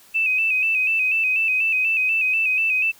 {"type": "tone with vibrato", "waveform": "sine", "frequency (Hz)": 2582, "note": "E7", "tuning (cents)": -37, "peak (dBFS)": -17, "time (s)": [0.14, 2.92], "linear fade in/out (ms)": 20, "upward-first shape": "square", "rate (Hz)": 4.1, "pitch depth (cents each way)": 45, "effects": ["white hiss -51 dBFS RMS until 2.99 s"]}